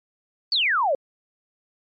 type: exponential sweep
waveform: sine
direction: down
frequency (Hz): 4699 to 512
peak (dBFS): -18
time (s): 0.52-0.95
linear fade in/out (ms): 2
effects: MP3 48 kbps